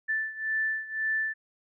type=beating tone pair; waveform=sine; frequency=1760 / 1761.9 Hz; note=A6 / A6; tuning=0 / +2 cents; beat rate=1.9 Hz; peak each=-29 / -32 dBFS; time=0.08-1.34 s; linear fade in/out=20 ms; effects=none